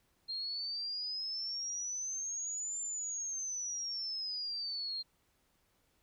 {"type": "exponential two-way sweep", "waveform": "sine", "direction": "up then down", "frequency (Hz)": [4186, 7240, 4186], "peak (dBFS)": -36, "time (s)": [0.28, 5.03], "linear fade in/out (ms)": 20, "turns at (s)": 2.81, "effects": ["pink hiss -74 dBFS RMS until 6.02 s"]}